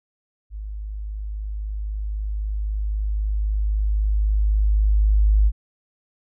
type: tone with level ramp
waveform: sine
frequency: 51.91 Hz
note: G#1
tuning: in tune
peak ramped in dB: -29 to -12 dBFS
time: 0.5-5.52 s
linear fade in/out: 50 ms
effects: none